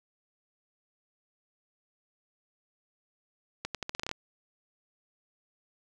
accelerating click train, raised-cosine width 0.2 ms, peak -16 dBFS, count 10, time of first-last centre 3.65-4.114 s, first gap 97 ms, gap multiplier 0.83, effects none

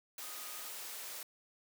sine tone in noise, 1242 Hz, D#6, 3 cents flat, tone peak -56 dBFS, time 0.22-0.69 s, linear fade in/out 2 ms, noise white, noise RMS -45 dBFS, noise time 0.18-1.23 s, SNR -14 dB, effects high-pass 400 Hz 12 dB/octave

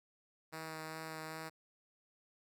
5% pulse tone with vibrato, 158.9 Hz, D#3, 37 cents sharp, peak -32 dBFS, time 0.52-1.5 s, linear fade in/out 20 ms, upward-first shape sine, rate 2.5 Hz, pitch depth 12 cents each way, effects none

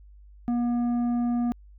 triangle tone with tanh clipping, 240 Hz, B3, 49 cents flat, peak -24 dBFS, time 0.48-1.52 s, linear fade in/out 0 ms, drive 12 dB, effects added 50 Hz sine -47 dBFS peak until 1.78 s

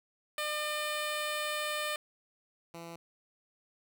10% pulse tone pair in turn, 602 / 168.1 Hz, D5 / E3, +43 / +34 cents, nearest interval octave + minor seventh, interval 2209 cents, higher first, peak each -24 / -35 dBFS, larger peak first, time 0.38-1.96 / 2.74-2.96 s, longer first, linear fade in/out 2 ms, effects none

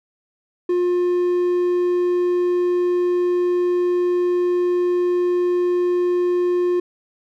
triangle tone, 355.4 Hz, F4, 30 cents sharp, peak -14 dBFS, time 0.69-6.8 s, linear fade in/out 5 ms, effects none

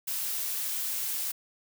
blue noise, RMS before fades -32 dBFS, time 0.07-1.32 s, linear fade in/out 10 ms, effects none

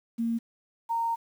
sine tone pair in turn, 230.6 / 922.4 Hz, A#3 / A#5, -19 / -19 cents, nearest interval 2 octaves, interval 2400 cents, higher second, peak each -25 dBFS, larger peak neither, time 0.18-0.39 / 0.89-1.16 s, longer second, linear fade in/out 20 ms, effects 9-bit

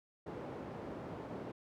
white band-pass noise, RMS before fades -45 dBFS, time 0.26-1.52 s, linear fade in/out 10 ms, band 100 to 530 Hz, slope 12 dB/octave, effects none

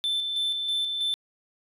sine tone with tremolo, 3535 Hz, A7, 7 cents sharp, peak -21 dBFS, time 0.04-1.14 s, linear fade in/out 0 ms, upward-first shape square, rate 3.1 Hz, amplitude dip 45%, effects tanh soft clip ceiling -23 dBFS

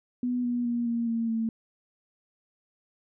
sine tone with pitch steps, 246.9 / 242.4 / 237.9 / 233.6 / 229.3 / 225.1 Hz, B3 / B3 / A#3 / A#3 / A#3 / A3, 0 / -32 / +35 / +4 / -28 / +40 cents, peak -25 dBFS, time 0.23-1.49 s, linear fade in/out 2 ms, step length 210 ms, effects none

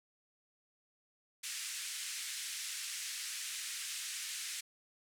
white band-pass noise, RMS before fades -42 dBFS, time 1.43-4.61 s, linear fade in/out 10 ms, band 1700 to 9600 Hz, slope 24 dB/octave, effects none

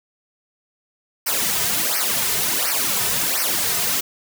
white noise with flanger, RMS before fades -21 dBFS, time 1.26-4.01 s, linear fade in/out 10 ms, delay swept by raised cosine 0.27 to 3.67 ms, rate 1.4 Hz, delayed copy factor -0.95, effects none

